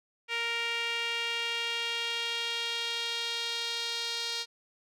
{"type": "tone with band-pass filter sweep", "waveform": "sawtooth", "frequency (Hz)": 466.2, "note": "A#4", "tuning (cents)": 0, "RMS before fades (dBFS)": -33, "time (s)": [0.28, 4.46], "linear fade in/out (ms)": 50, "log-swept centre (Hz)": [2500, 4200], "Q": 2.7, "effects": []}